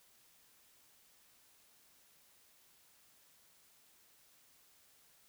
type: silence
effects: white hiss -67 dBFS RMS until 5.28 s